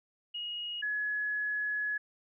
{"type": "tone pair in turn", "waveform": "sine", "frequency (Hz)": [2883, 1692.6], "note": ["F#7", "G#6"], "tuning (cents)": [-46, 32], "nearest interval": "major sixth", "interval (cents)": 922, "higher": "first", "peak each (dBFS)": [-35, -30], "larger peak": "second", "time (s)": [[0.34, 0.82], [0.82, 1.98]], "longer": "second", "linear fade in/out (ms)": 10, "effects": []}